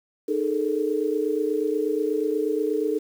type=tone cluster; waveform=sine; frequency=307 / 422 / 450.3 Hz; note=D#4 / G#4 / A4; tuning=-23 / +28 / +40 cents; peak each=-27 / -25 / -26 dBFS; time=0.28-2.99 s; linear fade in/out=10 ms; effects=8-bit